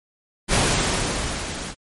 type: noise with level ramp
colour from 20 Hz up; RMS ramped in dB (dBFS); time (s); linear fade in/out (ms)
pink; -17 to -32; 0.48-1.75; 50
effects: MP3 48 kbps